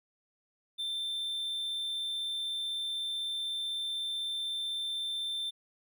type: tone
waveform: triangle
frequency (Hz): 3562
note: A7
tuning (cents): +21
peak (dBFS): -31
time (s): 0.78-5.51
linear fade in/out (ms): 20
effects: none